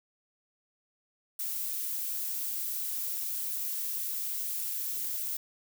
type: noise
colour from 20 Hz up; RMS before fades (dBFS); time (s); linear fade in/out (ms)
violet; -34; 1.39-5.37; 5
effects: none